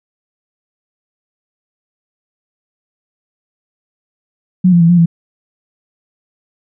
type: tone with pitch steps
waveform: sine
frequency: 182.9 / 172.6 / 167 / 175.4 / 167.9 Hz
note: F#3 / F3 / E3 / F3 / E3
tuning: -20 / -20 / +23 / +8 / +32 cents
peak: -5 dBFS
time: 4.64-5.06 s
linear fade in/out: 10 ms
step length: 84 ms
effects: none